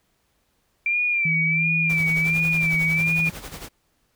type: tone with vibrato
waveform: sine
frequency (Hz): 2349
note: D7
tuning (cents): 0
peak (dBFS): -19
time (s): 0.86-3.29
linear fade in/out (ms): 2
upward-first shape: sine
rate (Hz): 1.4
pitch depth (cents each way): 74
type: tone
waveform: sine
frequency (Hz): 162.8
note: E3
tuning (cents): -21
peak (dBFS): -24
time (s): 1.25-3.3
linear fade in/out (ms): 5
type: noise with tremolo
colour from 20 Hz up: pink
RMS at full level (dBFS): -35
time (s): 1.89-3.69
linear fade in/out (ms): 10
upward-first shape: sine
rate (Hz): 11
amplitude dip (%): 65
effects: pink hiss -68 dBFS RMS until 4.15 s